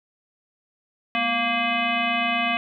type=tone with frequency modulation; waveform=sine; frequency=1617 Hz; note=G#6; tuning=47 cents flat; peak=-20 dBFS; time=1.15-2.57 s; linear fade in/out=0 ms; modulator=458 Hz; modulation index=2.9; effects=none